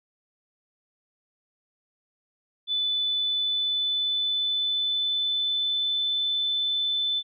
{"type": "tone with pitch glide", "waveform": "sine", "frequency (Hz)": [3494, 3518], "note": ["A7", "A7"], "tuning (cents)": [-13, -1], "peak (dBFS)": -23, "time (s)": [2.67, 7.23], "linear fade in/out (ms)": 50, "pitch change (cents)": 12, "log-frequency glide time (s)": [3.13, 6.12], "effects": []}